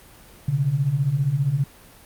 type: beating tone pair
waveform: sine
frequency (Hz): 128.4 / 143.4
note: C3 / D3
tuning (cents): -32 / -41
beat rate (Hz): 15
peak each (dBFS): -24 / -20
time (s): 0.48-1.64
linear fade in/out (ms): 5
effects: pink hiss -48 dBFS RMS until 2.05 s + Opus 32 kbps